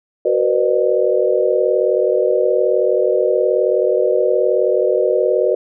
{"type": "tone cluster", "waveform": "sine", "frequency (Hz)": [373.7, 473.1, 512, 605], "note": ["F#4", "A#4", "C5", "D#5"], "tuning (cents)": [17, 26, -38, -49], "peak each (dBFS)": -18, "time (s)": [0.25, 5.55], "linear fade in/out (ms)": 5, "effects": []}